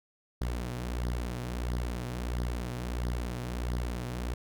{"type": "beating tone pair", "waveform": "sawtooth", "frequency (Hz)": [60, 61.5], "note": ["B1", "B1"], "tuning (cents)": [-49, -7], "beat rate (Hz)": 1.5, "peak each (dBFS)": [-29, -33], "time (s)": [0.41, 4.34], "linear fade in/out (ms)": 5, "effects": []}